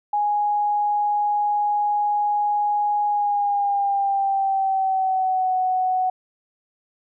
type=tone with pitch glide; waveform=sine; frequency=829 to 742.8 Hz; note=G#5 to F#5; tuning=-3 to +7 cents; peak=-18 dBFS; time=0.13-6.1 s; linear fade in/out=5 ms; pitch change=-190 cents; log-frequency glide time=3.07-5.55 s; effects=none